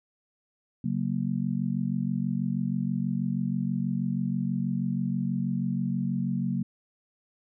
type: chord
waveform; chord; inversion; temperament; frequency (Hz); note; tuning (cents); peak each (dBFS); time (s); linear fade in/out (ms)
sine; F# major; second; just; 138.75 / 185 / 231.2; C#3 / F#3 / A#3; +2 / 0 / -14; -31 / -29 / -30; 0.84-6.63; 5
effects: none